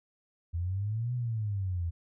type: exponential two-way sweep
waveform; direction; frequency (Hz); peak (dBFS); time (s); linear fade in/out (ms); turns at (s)
sine; up then down; 82.41 to 125.3 to 82.41; -29; 0.53-1.91; 20; 1.14
effects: none